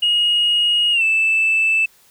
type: tone with pitch glide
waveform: sine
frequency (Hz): 2877 to 2638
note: F#7 to E7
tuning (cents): -49 to +1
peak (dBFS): -12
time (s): 0.02-1.86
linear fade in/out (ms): 10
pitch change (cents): -150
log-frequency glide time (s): 0.92-1.03
effects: tanh soft clip ceiling -10 dBFS + white hiss -53 dBFS RMS until 2.1 s